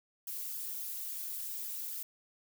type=noise with flanger; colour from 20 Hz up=violet; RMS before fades=-40 dBFS; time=0.27-2.03 s; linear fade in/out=5 ms; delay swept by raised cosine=0.6 to 4 ms; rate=3.6 Hz; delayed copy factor=+0.9; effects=none